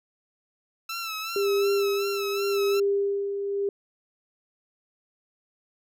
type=tone with vibrato; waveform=15% pulse; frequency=1324 Hz; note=E6; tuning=7 cents sharp; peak=-24 dBFS; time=0.89-2.8 s; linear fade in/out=5 ms; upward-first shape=sine; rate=2.7 Hz; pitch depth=59 cents each way
type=tone with tremolo; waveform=sine; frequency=400 Hz; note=G4; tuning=35 cents sharp; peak=-20 dBFS; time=1.36-3.69 s; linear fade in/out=2 ms; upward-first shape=sine; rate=0.87 Hz; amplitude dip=55%
effects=none